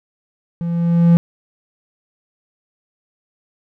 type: tone with level ramp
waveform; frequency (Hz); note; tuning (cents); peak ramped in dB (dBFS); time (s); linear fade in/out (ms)
triangle; 170; F3; -46; -18 to -4; 0.61-1.17; 0
effects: none